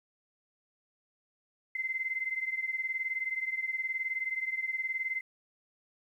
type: beating tone pair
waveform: sine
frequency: 2066 / 2085 Hz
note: C7 / C7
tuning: -22 / -7 cents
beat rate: 19 Hz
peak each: -33 / -36 dBFS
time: 1.75-5.21 s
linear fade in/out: 5 ms
effects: 11-bit